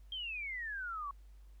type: exponential sweep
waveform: sine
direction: down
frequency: 3227 to 1102 Hz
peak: -38 dBFS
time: 0.12-1.11 s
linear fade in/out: 2 ms
effects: added 50 Hz sine -53 dBFS peak until 1.6 s + pink hiss -74 dBFS RMS until 1.6 s